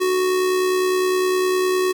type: tone with amplitude modulation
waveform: square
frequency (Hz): 370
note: F#4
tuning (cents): 0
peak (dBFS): -16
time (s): 0-1.93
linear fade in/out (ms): 20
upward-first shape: sine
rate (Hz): 69.8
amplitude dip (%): 35
effects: 9-bit